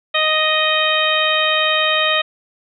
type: harmonic tone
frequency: 622.3 Hz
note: D#5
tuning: in tune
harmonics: 1 / 2 / 3 / 4 / 5 / 6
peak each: -21 / -21 / -21 / -21 / -21 / -21 dBFS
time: 0.14-2.22 s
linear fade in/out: 10 ms
effects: none